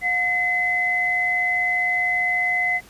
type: tone pair together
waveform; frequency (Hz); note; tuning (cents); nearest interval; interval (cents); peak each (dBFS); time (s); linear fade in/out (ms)
sine; 720 / 2035; F#5 / C7; -47 / -49; octave + tritone; 1798; -27 / -19; 0.01-2.81; 50
effects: pink hiss -48 dBFS RMS until 2.89 s + resampled to 32000 Hz